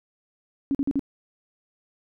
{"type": "tone bursts", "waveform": "sine", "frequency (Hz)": 277.2, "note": "C#4", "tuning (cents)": 0, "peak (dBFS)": -20, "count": 4, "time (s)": [0.71, 0.994], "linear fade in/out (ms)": 0, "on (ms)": 38, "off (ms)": 44, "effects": []}